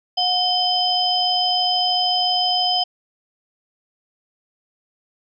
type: tone cluster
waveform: sine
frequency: 727 / 3103 / 5040 Hz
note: F#5 / G7 / D#8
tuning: -31 / -18 / +21 cents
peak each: -21 dBFS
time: 0.17-2.84 s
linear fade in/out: 10 ms
effects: none